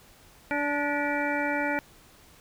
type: harmonic tone with a mistuned harmonic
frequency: 290.6 Hz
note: D4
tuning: 18 cents flat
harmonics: 1 / 2 / 3 / 5 / 6 / 7 / 8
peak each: -31 / -32 / -32 / -32 / -39 / -35 / -34 dBFS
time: 0.51-1.79 s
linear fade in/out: 0 ms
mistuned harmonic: 7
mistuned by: -91 cents
effects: pink hiss -55 dBFS RMS until 2.4 s